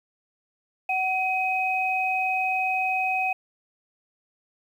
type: tone pair together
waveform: sine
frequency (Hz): 750 / 2523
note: F#5 / D#7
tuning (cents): +23 / +23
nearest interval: octave + major sixth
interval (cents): 2100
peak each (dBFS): -25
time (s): 0.89-3.33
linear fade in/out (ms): 5
effects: 9-bit